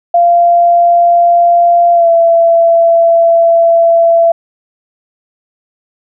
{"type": "tone with pitch glide", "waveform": "sine", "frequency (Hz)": [691, 671.3], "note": ["F5", "E5"], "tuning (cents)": [-19, 31], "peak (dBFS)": -4, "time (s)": [0.14, 4.32], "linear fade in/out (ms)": 5, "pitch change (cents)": -50, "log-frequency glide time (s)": [1.93, 2.08], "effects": []}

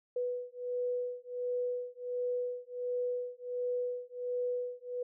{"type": "beating tone pair", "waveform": "sine", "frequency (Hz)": [492.4, 493.8], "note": ["B4", "B4"], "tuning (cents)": [-5, 0], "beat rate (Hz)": 1.4, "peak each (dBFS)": [-36, -36], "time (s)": [0.16, 5.03], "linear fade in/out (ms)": 5, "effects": []}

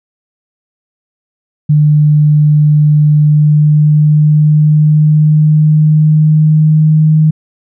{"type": "tone with pitch glide", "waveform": "sine", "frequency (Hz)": [150, 155.65], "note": ["D3", "D#3"], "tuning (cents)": [37, 1], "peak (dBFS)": -4, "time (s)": [1.69, 7.31], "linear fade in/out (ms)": 10, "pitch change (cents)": 64, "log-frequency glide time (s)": [3.25, 7.2], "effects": []}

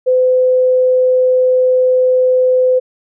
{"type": "tone", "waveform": "sine", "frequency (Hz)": 509, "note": "C5", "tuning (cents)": -48, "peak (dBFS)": -8, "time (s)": [0.06, 2.8], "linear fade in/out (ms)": 20, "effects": []}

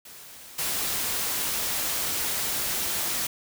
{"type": "noise with level steps", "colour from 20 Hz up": "white", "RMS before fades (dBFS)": [-45, -28], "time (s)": [0.05, 3.27], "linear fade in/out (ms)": 5, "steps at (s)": 0.58, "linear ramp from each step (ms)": 10, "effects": []}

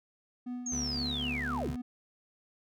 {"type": "tone with tremolo", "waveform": "triangle", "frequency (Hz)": 246.9, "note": "B3", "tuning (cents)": 0, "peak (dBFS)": -32, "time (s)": [0.46, 1.82], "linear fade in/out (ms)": 10, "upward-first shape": "triangle", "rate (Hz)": 3.9, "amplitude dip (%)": 50}
{"type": "linear sweep", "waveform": "sine", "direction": "down", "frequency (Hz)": [6645, 69.3], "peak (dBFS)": -33, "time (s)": [0.66, 1.71], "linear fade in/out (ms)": 5}
{"type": "tone", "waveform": "25% pulse", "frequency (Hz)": 71.4, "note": "D2", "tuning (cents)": -48, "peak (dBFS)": -34, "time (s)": [0.72, 1.76], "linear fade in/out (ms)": 5}
{"effects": []}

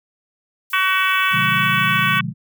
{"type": "noise", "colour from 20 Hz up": "violet", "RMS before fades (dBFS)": -36, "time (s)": [0.7, 2.19], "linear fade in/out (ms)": 2}
{"type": "harmonic tone", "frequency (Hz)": 377, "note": "F#4", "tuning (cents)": 32, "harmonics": [3, 4, 5, 6, 7, 8, 9], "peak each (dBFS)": [-20, -20, -25, -23, -23, -28, -28], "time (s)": [0.73, 2.21], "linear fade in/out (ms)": 5}
{"type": "chord", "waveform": "sine", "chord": "B diminished seventh", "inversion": "none", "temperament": "equal with one note detuned", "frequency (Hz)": [123.47, 146.83, 174.61, 208.3], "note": ["B2", "D3", "F3", "Ab3"], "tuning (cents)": [0, 0, 0, 5], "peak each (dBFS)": [-28, -27, -27, -29], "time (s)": [1.31, 2.34], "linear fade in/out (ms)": 50}
{"effects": []}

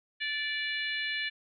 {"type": "harmonic tone", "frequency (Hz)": 583, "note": "D5", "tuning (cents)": -13, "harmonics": [3, 4, 5, 6, 7], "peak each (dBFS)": [-34, -36, -38, -40, -41], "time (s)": [0.2, 1.3], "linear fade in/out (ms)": 20, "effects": []}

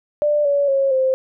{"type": "tone with pitch steps", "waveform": "sine", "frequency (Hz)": [592, 568.2, 545.4, 523.5], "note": ["D5", "C#5", "C#5", "C5"], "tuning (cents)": [14, 43, -28, 1], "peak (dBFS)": -14, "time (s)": [0.22, 1.14], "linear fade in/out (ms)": 0, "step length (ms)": 230, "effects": []}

